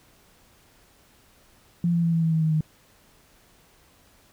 sine tone with pitch steps, 172.1 / 169.63 / 167.2 / 164.8 / 162.44 / 160.11 / 157.82 / 155.55 Hz, F3 / E3 / E3 / E3 / E3 / D#3 / D#3 / D#3, -25 / +50 / +25 / 0 / -25 / +50 / +25 / 0 cents, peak -19 dBFS, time 1.84-2.608 s, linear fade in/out 2 ms, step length 96 ms, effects pink hiss -58 dBFS RMS until 4.32 s

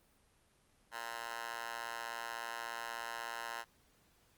10% pulse tone with high-pass filter, 116.54 Hz, A#2, in tune, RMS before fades -43 dBFS, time 0.91-3.65 s, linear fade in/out 50 ms, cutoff 1100 Hz, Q 5.5, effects pink hiss -70 dBFS RMS until 4.37 s + Opus 32 kbps

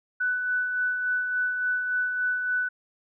sine tone with tremolo, 1492 Hz, F#6, 14 cents sharp, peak -22 dBFS, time 0.2-2.69 s, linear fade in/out 10 ms, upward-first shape sine, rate 3.5 Hz, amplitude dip 40%, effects none

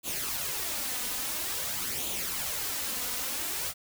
white noise with flanger, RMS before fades -33 dBFS, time 0.03-3.74 s, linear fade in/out 50 ms, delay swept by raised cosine 0.28 to 4.08 ms, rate 0.49 Hz, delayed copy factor +0.55, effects none

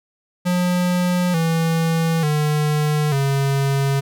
square tone with pitch steps, 178.9 / 164.05 / 150.44 / 137.95 Hz, F3 / E3 / D3 / C#3, +42 / -8 / +42 / -8 cents, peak -17 dBFS, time 0.45-4.01 s, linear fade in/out 20 ms, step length 890 ms, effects none

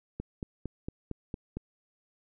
click train, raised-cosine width 3 ms, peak -22 dBFS, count 7, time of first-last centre 0.2-1.57 s, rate 4.38 Hz, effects none

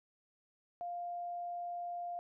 sine tone, 700 Hz, F5, 4 cents sharp, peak -38 dBFS, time 0.81-2.19 s, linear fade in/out 0 ms, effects none

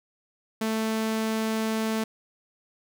sawtooth tone, 220.8 Hz, A3, 6 cents sharp, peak -21 dBFS, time 0.61-2.04 s, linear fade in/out 5 ms, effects none

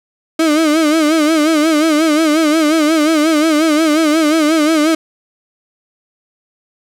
35% pulse tone with vibrato, 311.1 Hz, D#4, in tune, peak -8 dBFS, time 0.39-4.95 s, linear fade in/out 5 ms, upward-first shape sine, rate 5.6 Hz, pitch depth 92 cents each way, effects low-pass 11000 Hz 12 dB/octave + 8-bit

